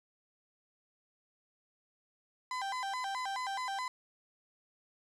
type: tone with vibrato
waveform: 35% pulse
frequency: 891 Hz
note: A5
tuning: 22 cents sharp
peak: -33 dBFS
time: 2.51-3.88 s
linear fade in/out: 2 ms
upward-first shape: square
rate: 4.7 Hz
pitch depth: 220 cents each way
effects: low-pass 7000 Hz 12 dB/octave + 11-bit